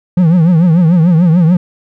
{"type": "tone with vibrato", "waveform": "triangle", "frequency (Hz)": 170, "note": "F3", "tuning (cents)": -46, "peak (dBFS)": -3, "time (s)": [0.17, 1.57], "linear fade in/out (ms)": 5, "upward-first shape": "triangle", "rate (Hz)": 6.8, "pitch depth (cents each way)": 170, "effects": []}